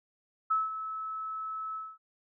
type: tone with ADSR envelope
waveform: sine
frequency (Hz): 1300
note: E6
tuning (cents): -24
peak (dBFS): -23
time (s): 0.5-1.98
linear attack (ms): 13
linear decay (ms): 180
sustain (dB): -11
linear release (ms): 230
effects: none